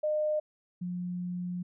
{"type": "tone pair in turn", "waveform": "sine", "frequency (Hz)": [609, 178.36], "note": ["D#5", "F3"], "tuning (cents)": [-37, 37], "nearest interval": "octave + major sixth", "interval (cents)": 2126, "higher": "first", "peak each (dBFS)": [-26, -32], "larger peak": "first", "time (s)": [[0.03, 0.4], [0.81, 1.63]], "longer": "second", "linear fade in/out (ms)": 10, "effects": []}